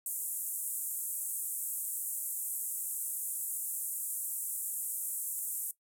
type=band-pass noise; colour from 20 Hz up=pink; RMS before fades=-37 dBFS; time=0.06-5.71 s; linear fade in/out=2 ms; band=8000 to 15000 Hz; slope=48 dB/octave; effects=noise-tail reverb RT60 0.1 s tail -17 dB re dry